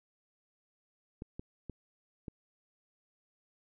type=clicks; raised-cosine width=3 ms; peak=-28 dBFS; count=4; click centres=1.221 / 1.395 / 1.697 / 2.282 s; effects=none